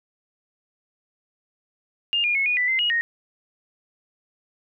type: tone with pitch steps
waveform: sine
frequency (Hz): 2818 / 2423 / 2187 / 2457 / 1983 / 2072 / 2890 / 1863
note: F7 / D#7 / C#7 / D#7 / B6 / C7 / F#7 / A#6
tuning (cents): +15 / -47 / -24 / -22 / +7 / -17 / -41 / -2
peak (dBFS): -19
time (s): 2.13-3.01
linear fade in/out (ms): 0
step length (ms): 110
effects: none